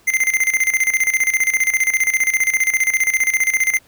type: tone with tremolo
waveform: square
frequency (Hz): 2082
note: C7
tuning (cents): -9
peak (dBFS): -13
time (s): 0.07-3.79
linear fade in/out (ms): 10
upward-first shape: square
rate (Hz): 15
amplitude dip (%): 75
effects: pink hiss -53 dBFS RMS until 3.87 s